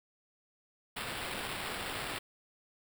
white noise with sample-and-hold, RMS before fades -39 dBFS, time 0.96-2.19 s, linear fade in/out 10 ms, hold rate 6300 Hz, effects none

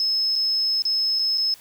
sine tone with dropouts, 5190 Hz, E8, 28 cents flat, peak -19 dBFS, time 0-1.54 s, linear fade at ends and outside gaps 1 ms, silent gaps 0.356-0.36 / 0.821-0.852 / 1.189-1.193 / 1.375-1.38 s, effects white hiss -49 dBFS RMS until 1.6 s

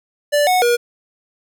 square tone with pitch steps, 585 / 734 / 478.6 Hz, D5 / F#5 / A#4, -7 / -14 / +46 cents, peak -13 dBFS, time 0.32-0.77 s, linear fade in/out 20 ms, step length 150 ms, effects none

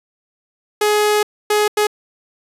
sawtooth tone bursts at uneven times, 420.1 Hz, G#4, 20 cents sharp, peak -9 dBFS, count 3, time 0.81-1.23 / 1.5-1.68 / 1.77-1.87 s, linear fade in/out 5 ms, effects resampled to 32000 Hz

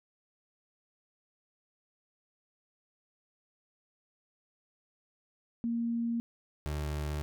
sine / 30% pulse tone pair in turn, 233.2 / 74.54 Hz, A#3 / D2, +1 / +26 cents, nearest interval octave + minor sixth, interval 1975 cents, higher first, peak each -29 / -30 dBFS, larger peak first, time 5.64-6.2 / 6.66-7.22 s, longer neither, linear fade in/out 0 ms, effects none

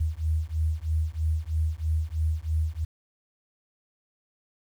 sine beating tone pair, 77.5 / 80.6 Hz, D#2 / E2, -6 / -38 cents, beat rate 3.1 Hz, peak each -27 dBFS, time 0-2.85 s, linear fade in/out 10 ms, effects 9-bit

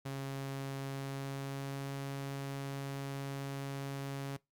sawtooth tone with pitch glide, 136.6 to 138.11 Hz, C#3 to C#3, -25 to -6 cents, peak -34 dBFS, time 0.05-4.37 s, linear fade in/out 10 ms, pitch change +19 cents, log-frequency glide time 0.85-1.92 s, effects noise-tail reverb RT60 0.2 s tail -22 dB re dry + Opus 48 kbps

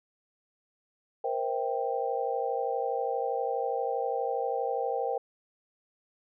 sine chord, C dominant seventh, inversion third, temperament just, 470.9 / 523.3 / 654.1 / 784.9 Hz, Bb4 / C5 / E5 / G5, +18 / 0 / -14 / +2 cents, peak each -32 / -33 / -38 / -32 dBFS, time 1.24-5.18 s, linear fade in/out 5 ms, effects none

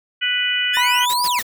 harmonic tone, 493.9 Hz, B4, in tune, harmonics 3 / 4 / 5 / 6, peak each -24 / -24 / -25 / -20 dBFS, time 0.21-1.06 s, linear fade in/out 20 ms
sawtooth exponential two-way sweep, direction up then down, 1661.2 to 5100 to 1661.2 Hz, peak -18 dBFS, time 0.73-1.42 s, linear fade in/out 20 ms, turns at 1.25 s
sine tone, 982 Hz, B5, 10 cents flat, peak -18 dBFS, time 0.77-1.39 s, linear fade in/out 0 ms
white noise bursts, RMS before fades -27 dBFS, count 3, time 1.09-1.428 s, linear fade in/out 10 ms, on 50 ms, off 94 ms
effects none

